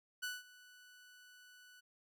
sawtooth tone with ADSR envelope, 1485 Hz, F#6, 6 cents sharp, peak -34 dBFS, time 0.22-1.81 s, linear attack 17 ms, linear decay 190 ms, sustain -21 dB, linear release 17 ms, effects none

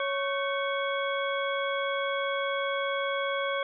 harmonic tone with a mistuned harmonic, 554.4 Hz, C#5, in tune, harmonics 1 / 2 / 3 / 4 / 6, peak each -30 / -33 / -35 / -36 / -38 dBFS, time 0-3.63 s, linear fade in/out 2 ms, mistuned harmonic 3, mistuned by -140 cents, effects none

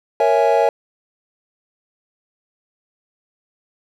triangle chord, A# half-diminished seventh, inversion none, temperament equal, 466.2 / 554.4 / 659.3 / 830.6 Hz, A#4 / C#5 / E5 / G#5, 0 / 0 / 0 / 0 cents, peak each -16 dBFS, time 0.2-0.69 s, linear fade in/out 2 ms, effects none

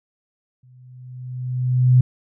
sine tone with exponential growth, 126.3 Hz, B2, 39 cents sharp, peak -8 dBFS, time 0.63-2.01 s, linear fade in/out 5 ms, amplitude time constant 300 ms, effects none

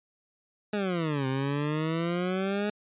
20% pulse exponential two-way sweep, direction down then up, 212.8 to 130.81 to 210.1 Hz, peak -22 dBFS, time 0.73-2.7 s, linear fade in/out 5 ms, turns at 1.27 s, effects resampled to 8000 Hz

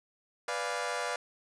20% pulse chord, B diminished seventh, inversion none, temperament equal, 493.9 / 587.3 / 698.5 / 830.6 Hz, B4 / D5 / F5 / Ab5, 0 / 0 / 0 / 0 cents, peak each -32 / -32 / -32 / -36 dBFS, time 0.48-1.16 s, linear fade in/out 2 ms, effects resampled to 22050 Hz + 10-bit

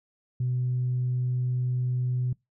sine tone, 125.3 Hz, B2, 25 cents sharp, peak -23 dBFS, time 0.4-2.33 s, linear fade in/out 5 ms, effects noise-tail reverb RT60 0.2 s tail -25 dB re dry + tanh soft clip ceiling -20 dBFS

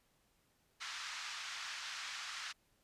pink band-pass noise, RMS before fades -45 dBFS, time 0.8-2.53 s, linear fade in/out 20 ms, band 1200 to 6300 Hz, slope 24 dB/octave, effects pink hiss -75 dBFS RMS until 2.83 s + resampled to 32000 Hz

